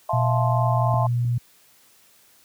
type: chord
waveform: sine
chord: F major seventh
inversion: third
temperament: just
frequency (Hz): 654.8 / 698.5 / 873.1 / 1047.7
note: E5 / F5 / A5 / C6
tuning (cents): -12 / 0 / -14 / +2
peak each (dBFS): -27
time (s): 0.09-1.07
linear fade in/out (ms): 5
type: tone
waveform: sine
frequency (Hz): 120.4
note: B2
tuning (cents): -44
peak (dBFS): -19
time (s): 0.13-1.38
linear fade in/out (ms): 5
type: clicks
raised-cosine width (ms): 5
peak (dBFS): -17 / -25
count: 2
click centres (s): 0.94 / 1.25
effects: white hiss -56 dBFS RMS until 2.44 s + high-pass 60 Hz 12 dB/octave